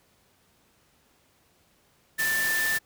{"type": "tone in noise", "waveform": "sine", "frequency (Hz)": 1772, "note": "A6", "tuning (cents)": 12, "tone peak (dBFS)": -24, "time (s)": [2.18, 2.79], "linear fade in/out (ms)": 20, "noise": "white", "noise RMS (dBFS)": -31, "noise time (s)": [2.18, 2.79], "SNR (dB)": 4, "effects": ["pink hiss -64 dBFS RMS until 2.85 s", "high-pass 60 Hz 12 dB/octave"]}